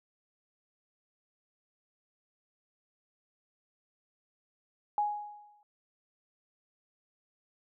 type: tone with exponential decay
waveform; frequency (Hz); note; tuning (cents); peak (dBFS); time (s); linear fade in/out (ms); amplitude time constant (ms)
sine; 832; G#5; +3; -24; 4.98-5.63; 1; 140
effects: none